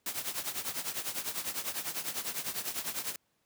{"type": "noise with tremolo", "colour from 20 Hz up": "white", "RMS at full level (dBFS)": -33, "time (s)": [0.06, 3.16], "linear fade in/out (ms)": 2, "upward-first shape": "triangle", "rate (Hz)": 10, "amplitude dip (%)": 85, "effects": ["pink hiss -75 dBFS RMS until 3.45 s", "high-pass 100 Hz 12 dB/octave"]}